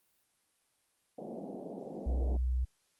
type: band-pass noise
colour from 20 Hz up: pink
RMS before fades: -43 dBFS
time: 1.18-2.37 s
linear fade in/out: 5 ms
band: 170 to 730 Hz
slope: 48 dB/octave
type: tone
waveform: sine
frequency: 62.6 Hz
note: B1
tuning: 24 cents sharp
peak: -28 dBFS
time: 2.06-2.65 s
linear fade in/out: 10 ms
effects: white hiss -74 dBFS RMS until 2.99 s + Opus 32 kbps